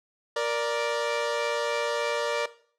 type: tone pair together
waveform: sawtooth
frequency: 469.2 / 587.3 Hz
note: A#4 / D5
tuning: +11 / 0 cents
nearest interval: major third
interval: 389 cents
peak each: -24 dBFS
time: 0.36-2.46 s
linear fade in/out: 5 ms
effects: noise-tail reverb RT60 0.5 s tail -17 dB re dry + low-pass 6000 Hz 12 dB/octave